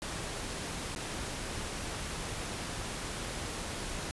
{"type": "noise with dropouts", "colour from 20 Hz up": "pink", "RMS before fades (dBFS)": -38, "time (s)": [0.02, 4.11], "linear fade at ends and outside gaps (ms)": 0, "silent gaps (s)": [0.95, 0.961], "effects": ["resampled to 24000 Hz"]}